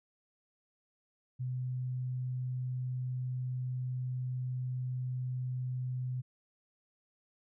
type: tone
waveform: sine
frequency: 126.8 Hz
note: B2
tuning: 46 cents sharp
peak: -33 dBFS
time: 1.39-6.22 s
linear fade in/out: 20 ms
effects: none